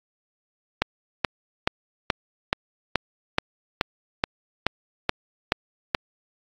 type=click train; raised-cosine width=0.3 ms; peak=-3 dBFS; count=13; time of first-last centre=0.82-5.948 s; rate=2.34 Hz; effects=AAC 48 kbps